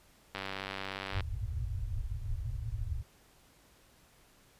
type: click train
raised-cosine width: 0.3 ms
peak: -21 dBFS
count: 84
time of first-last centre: 0.35-1.207 s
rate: 96.9 Hz
type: low-pass noise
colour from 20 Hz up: white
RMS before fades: -36 dBFS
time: 1.11-3.03 s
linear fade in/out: 10 ms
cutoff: 120 Hz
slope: 96 dB/octave
effects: pink hiss -63 dBFS RMS until 4.59 s + resampled to 32000 Hz